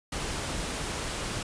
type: noise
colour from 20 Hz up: pink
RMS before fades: -33 dBFS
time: 0.12-1.43 s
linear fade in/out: 5 ms
effects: resampled to 22050 Hz